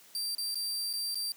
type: tone with dropouts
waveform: sawtooth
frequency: 4699 Hz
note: D8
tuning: in tune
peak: -29 dBFS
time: 0.15-1.32 s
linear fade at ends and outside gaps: 1 ms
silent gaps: 0.35-0.382 / 0.545-0.555 / 0.93-0.936 / 1.146-1.155 s
effects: white hiss -57 dBFS RMS until 1.36 s + high-pass 150 Hz 12 dB/octave